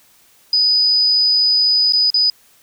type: tone with dropouts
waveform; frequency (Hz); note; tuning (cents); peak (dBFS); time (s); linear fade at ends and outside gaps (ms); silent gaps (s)
sine; 4978; D#8; 0; -11; 0.53-2.3; 2; 1.924-1.933 / 2.103-2.142
effects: white hiss -52 dBFS RMS until 2.62 s